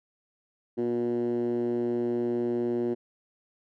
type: tone with band-pass filter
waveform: 10% pulse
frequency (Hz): 119.7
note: A#2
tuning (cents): +46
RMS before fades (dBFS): -28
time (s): 0.77-2.95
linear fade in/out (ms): 20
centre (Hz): 310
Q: 7.4
effects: none